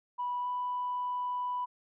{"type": "tone with pitch glide", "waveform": "sine", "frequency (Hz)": [982, 989.4], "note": ["B5", "B5"], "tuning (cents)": [-10, 3], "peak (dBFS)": -30, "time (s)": [0.18, 1.66], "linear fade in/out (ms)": 20, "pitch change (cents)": 13, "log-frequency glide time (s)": [0.41, 0.47], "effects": ["tanh soft clip ceiling -26 dBFS"]}